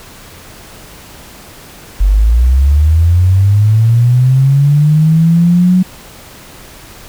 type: linear sweep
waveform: sine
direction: up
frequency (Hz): 45.54 to 185.5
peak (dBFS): -5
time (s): 2-5.83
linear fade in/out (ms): 10
effects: pink hiss -35 dBFS RMS until 7.08 s